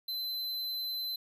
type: tone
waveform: square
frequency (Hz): 4055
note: B7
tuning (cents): +45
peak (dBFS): -34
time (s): 0.08-1.16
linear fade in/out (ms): 5
effects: none